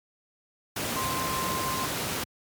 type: tone in noise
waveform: sine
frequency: 1046.5 Hz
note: C6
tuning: in tune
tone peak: -30 dBFS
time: 0.96-1.86 s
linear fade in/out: 5 ms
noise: pink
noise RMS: -30 dBFS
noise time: 0.76-2.24 s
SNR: -3 dB
effects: high-pass 100 Hz 12 dB/octave + MP3 96 kbps

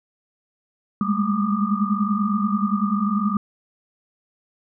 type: tone cluster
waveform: sine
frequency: 199.7 / 209.5 / 220.5 / 1180 / 1228 Hz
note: G3 / G#3 / A3 / D6 / D#6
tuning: +32 / +15 / +4 / +8 / -23 cents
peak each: -22 / -24 / -27 / -29 / -28 dBFS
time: 1.01-3.37 s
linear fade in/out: 2 ms
effects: none

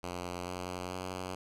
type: tone with pitch steps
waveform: 5% pulse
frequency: 88.9 / 90.45 / 92.04 Hz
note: F2 / F#2 / F#2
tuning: +31 / -39 / -9 cents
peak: -26 dBFS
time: 0.03-1.35 s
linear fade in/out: 5 ms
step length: 440 ms
effects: low-pass 11000 Hz 12 dB/octave

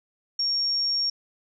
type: tone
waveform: sine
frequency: 5540 Hz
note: F8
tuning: 15 cents flat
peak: -22 dBFS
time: 0.39-1.1 s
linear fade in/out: 5 ms
effects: none

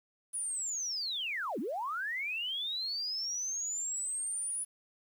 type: linear two-way sweep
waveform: sine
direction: down then up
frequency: 9956 to 196 to 9956 Hz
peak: -33 dBFS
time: 0.33-4.65 s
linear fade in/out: 20 ms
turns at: 1.59 s
effects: 10-bit

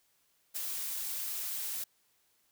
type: noise with ADSR envelope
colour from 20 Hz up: blue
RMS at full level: -34 dBFS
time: 0.54-1.84 s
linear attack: 27 ms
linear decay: 5 ms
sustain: -3 dB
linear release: 5 ms
effects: white hiss -72 dBFS RMS until 2.51 s

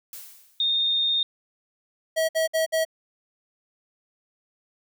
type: noise with exponential decay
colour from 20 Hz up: blue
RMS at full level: -37 dBFS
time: 0.13-0.82 s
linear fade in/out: 1 ms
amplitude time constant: 150 ms
type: tone with vibrato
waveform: sine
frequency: 3666 Hz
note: A#7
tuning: 30 cents flat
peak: -20 dBFS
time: 0.6-1.23 s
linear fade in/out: 2 ms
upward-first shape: sine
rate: 18 Hz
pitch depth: 9 cents each way
type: tone bursts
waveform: square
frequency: 643 Hz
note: E5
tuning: 43 cents flat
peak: -21 dBFS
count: 4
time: 2.16-2.851 s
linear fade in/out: 20 ms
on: 130 ms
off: 57 ms
effects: none

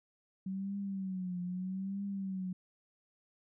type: tone with vibrato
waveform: sine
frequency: 188.6 Hz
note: F#3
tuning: 33 cents sharp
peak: -35 dBFS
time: 0.46-2.53 s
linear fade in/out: 5 ms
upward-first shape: triangle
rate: 0.79 Hz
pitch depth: 110 cents each way
effects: none

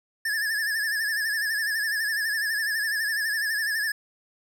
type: tone with vibrato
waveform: square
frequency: 1735 Hz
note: A6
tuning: 25 cents flat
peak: -25 dBFS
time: 0.25-3.92 s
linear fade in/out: 5 ms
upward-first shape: sine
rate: 12 Hz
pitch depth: 80 cents each way
effects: none

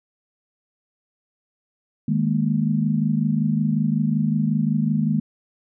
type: chord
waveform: sine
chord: D# suspended fourth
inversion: none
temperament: equal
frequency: 155.56 / 207.7 / 233.1 Hz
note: D#3 / G#3 / A#3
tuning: 0 / 0 / 0 cents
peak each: -22 / -22 / -23 dBFS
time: 2.08-5.2 s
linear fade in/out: 5 ms
effects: none

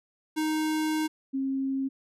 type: tone pair in turn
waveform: square / sine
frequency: 311.1 / 268.8 Hz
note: D#4 / C4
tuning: 0 / +47 cents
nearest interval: minor third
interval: 253 cents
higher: first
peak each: -26 dBFS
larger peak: neither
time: 0.36-1.08 / 1.33-1.89 s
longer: first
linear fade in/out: 20 ms
effects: resampled to 32000 Hz

